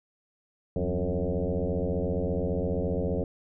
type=tone with frequency modulation; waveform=sine; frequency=184.8 Hz; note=F#3; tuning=2 cents flat; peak=-25 dBFS; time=0.76-3.24 s; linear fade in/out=2 ms; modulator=88.7 Hz; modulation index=4.5; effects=none